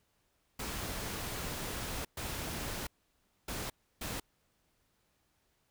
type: noise bursts at uneven times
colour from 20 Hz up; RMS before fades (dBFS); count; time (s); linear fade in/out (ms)
pink; -39; 4; 0.59-2.05 / 2.17-2.87 / 3.48-3.7 / 4.01-4.2; 5
effects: pink hiss -75 dBFS RMS until 5.7 s